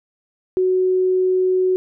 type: tone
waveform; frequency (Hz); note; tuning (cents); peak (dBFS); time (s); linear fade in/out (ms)
sine; 370.7; F#4; +3; -14; 0.57-1.76; 0
effects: none